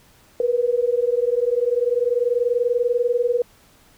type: tone pair together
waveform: sine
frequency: 473.6 / 493.9 Hz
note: A#4 / B4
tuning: +27 / 0 cents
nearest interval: minor second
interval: 73 cents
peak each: -20 / -20 dBFS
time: 0.4-3.42 s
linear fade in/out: 2 ms
effects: pink hiss -54 dBFS RMS until 3.97 s